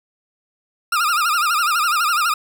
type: tone with vibrato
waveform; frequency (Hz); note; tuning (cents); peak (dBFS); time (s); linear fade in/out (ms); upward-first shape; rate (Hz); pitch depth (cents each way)
40% pulse; 1300; E6; -24; -15; 0.92-2.34; 5; sine; 12; 150
effects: none